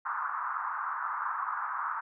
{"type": "band-pass noise", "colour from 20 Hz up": "white", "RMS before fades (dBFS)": -34, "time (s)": [0.05, 2.01], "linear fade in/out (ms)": 10, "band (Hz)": [950, 1400], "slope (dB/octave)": 48, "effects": []}